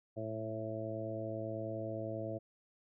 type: harmonic tone with a mistuned harmonic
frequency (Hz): 110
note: A2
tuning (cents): 0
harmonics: 1 / 2 / 3 / 4 / 5 / 6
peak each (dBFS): -43 / -48 / -44 / -49 / -43 / -43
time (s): 0.16-2.39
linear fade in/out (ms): 20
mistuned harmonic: 1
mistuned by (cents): +24
effects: none